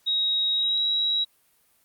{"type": "tone with pitch glide", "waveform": "sine", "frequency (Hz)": [3795, 3864], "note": ["A#7", "B7"], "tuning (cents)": [30, -39], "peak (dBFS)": -21, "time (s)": [0.06, 1.25], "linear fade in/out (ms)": 20, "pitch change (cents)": 31, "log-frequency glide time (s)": [0.53, 0.83], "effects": ["white hiss -64 dBFS RMS until 1.84 s", "Opus 48 kbps"]}